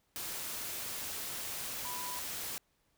sine tone in noise, 987.8 Hz, B5, in tune, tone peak -42 dBFS, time 1.85-2.19 s, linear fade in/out 0 ms, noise white, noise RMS -40 dBFS, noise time 0.16-2.58 s, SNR -5 dB, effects pink hiss -75 dBFS RMS until 2.97 s

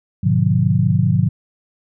sine chord, G# diminished seventh, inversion none, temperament just, 103.83 / 124.59 / 149.51 / 179.41 Hz, G#2 / B2 / D3 / F3, 0 / +16 / +31 / +47 cents, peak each -18 dBFS, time 0.23-1.29 s, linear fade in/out 10 ms, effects none

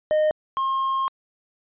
triangle tone pair in turn, 615 / 1070 Hz, D#5 / C6, -20 / +38 cents, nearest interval minor seventh, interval 958 cents, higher second, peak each -15 / -19 dBFS, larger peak first, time 0.11-0.31 / 0.57-1.08 s, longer second, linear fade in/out 0 ms, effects resampled to 8000 Hz

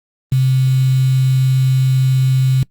sine tone with quantisation, 130.81 Hz, C3, in tune, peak -10 dBFS, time 0.32-2.63 s, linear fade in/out 2 ms, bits 5, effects noise-tail reverb RT60 0.1 s tail -22 dB re dry + Opus 32 kbps

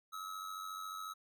square tone with amplitude modulation, 1288 Hz, E6, 41 cents flat, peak -40 dBFS, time 0.12-1.14 s, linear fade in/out 20 ms, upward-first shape sine, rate 94.1 Hz, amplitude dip 60%, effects none

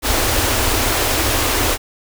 pink band-stop noise, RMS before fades -17 dBFS, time 0.02-1.78 s, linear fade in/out 50 ms, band 120 to 240 Hz, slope 96 dB/octave, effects none

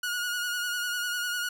sawtooth tone with vibrato, 1447 Hz, F#6, 39 cents flat, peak -25 dBFS, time 0.03-1.49 s, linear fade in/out 5 ms, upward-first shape sine, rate 10 Hz, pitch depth 34 cents each way, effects none

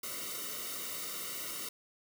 white noise with comb filter, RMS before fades -40 dBFS, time 0.03-1.69 s, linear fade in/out 5 ms, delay 1.2 ms, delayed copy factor -1, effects none

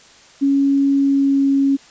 sine tone with pitch glide, 277.3 to 275.2 Hz, C#4 to C#4, +1 to -12 cents, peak -12 dBFS, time 0.41-1.77 s, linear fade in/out 20 ms, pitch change -13 cents, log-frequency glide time 0.93-1.48 s, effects white hiss -46 dBFS RMS until 1.9 s + resampled to 16000 Hz

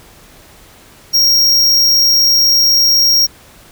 square tone, 5588 Hz, F8, in tune, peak -8 dBFS, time 1.13-3.27 s, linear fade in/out 20 ms, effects pink hiss -42 dBFS RMS until 3.71 s

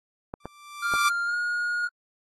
clicks, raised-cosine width 1 ms, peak -19 dBFS, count 3, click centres 0.339 / 0.456 / 0.938 s
sawtooth tone with exponential growth, 1174.7 Hz, D6, in tune, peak -16 dBFS, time 0.4-1.09 s, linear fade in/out 5 ms, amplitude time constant 150 ms
triangle tone with pitch glide, 1396.9 to 1437 Hz, F6 to F6, 0 to +49 cents, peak -23 dBFS, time 0.82-1.88 s, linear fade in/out 20 ms, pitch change +49 cents, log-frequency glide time 1.25-1.36 s
effects AAC 32 kbps

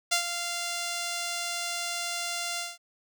5% pulse tone with ADSR envelope, 694 Hz, F5, 11 cents flat, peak -10 dBFS, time 0.11-2.78 s, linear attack 14 ms, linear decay 99 ms, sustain -9 dB, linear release 190 ms, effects none

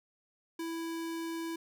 square tone, 330.3 Hz, E4, 4 cents sharp, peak -36 dBFS, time 0.59-1.56 s, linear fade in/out 5 ms, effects none

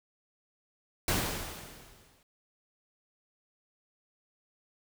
pink noise with exponential decay, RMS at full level -27 dBFS, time 1.08-2.23 s, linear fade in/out 2 ms, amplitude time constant 250 ms, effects none

